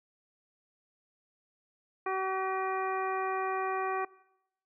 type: harmonic tone with a mistuned harmonic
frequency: 380 Hz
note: F#4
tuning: 46 cents sharp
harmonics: 1 / 2 / 3 / 4 / 5 / 6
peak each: -34 / -35 / -34 / -43 / -42 / -44 dBFS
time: 2.06-4.05 s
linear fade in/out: 5 ms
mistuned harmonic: 6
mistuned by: +96 cents
effects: noise-tail reverb RT60 0.8 s tail -21 dB re dry